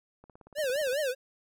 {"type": "click train", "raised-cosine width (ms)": 1, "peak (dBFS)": -38, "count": 13, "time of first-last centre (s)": [0.24, 0.93], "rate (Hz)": 17.4}
{"type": "tone with vibrato", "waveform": "square", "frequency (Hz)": 554, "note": "C#5", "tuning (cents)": -1, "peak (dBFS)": -28, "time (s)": [0.55, 1.15], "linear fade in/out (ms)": 50, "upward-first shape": "triangle", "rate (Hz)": 5, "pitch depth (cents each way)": 230}
{"effects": []}